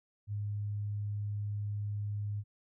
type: tone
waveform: sine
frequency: 103.3 Hz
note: G#2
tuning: 9 cents flat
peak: -33 dBFS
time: 0.27-2.44 s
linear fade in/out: 50 ms
effects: none